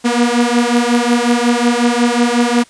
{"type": "beating tone pair", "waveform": "sawtooth", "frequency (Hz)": [237, 242.5], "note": ["A#3", "B3"], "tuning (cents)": [29, -31], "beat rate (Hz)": 5.5, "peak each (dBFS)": -10, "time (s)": [0.04, 2.64], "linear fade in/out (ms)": 20, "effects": ["white hiss -46 dBFS RMS until 2.69 s", "resampled to 22050 Hz"]}